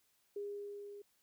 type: tone with level ramp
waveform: sine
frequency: 407.3 Hz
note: G#4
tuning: 34 cents flat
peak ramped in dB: -38 to -48 dBFS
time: 0.36-1.02 s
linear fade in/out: 5 ms
effects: white hiss -75 dBFS RMS until 1.22 s